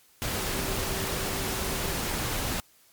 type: tone in noise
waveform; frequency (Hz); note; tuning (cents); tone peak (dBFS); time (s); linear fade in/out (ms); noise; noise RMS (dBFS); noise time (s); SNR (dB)
sine; 386.2; G4; -26; -39; 0.36-1.96; 0; pink; -30; 0.22-2.6; -12
effects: white hiss -60 dBFS RMS until 2.92 s + MP3 96 kbps